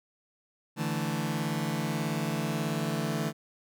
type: chord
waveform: sawtooth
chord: D suspended second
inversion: none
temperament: just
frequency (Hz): 146.83 / 165.19 / 220.2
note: D3 / E3 / A3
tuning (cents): 0 / +4 / +2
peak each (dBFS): -29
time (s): 0.76-3.33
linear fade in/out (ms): 50
effects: none